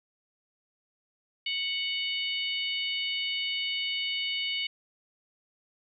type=harmonic tone; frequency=740 Hz; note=F#5; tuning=in tune; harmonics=3 / 4 / 5 / 6; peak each=-34 / -31 / -38 / -40 dBFS; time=1.46-4.67 s; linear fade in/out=5 ms; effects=none